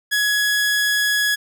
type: tone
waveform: sawtooth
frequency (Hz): 1679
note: G#6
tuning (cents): +18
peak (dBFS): -13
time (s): 0.11-1.36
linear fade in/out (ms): 20
effects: none